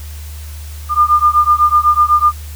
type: beating tone pair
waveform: sine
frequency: 1202 / 1210 Hz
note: D6 / D#6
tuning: +40 / -49 cents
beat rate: 8 Hz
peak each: -11 dBFS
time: 0.89-2.33 s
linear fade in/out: 50 ms
effects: added 75 Hz sine -26 dBFS peak until 2.55 s + white hiss -38 dBFS RMS until 2.55 s